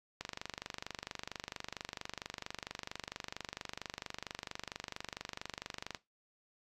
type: click train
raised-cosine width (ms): 0.2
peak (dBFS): -22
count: 141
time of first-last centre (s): 0.21-5.948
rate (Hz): 24.4
effects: noise-tail reverb RT60 0.2 s tail -18 dB re dry + AAC 64 kbps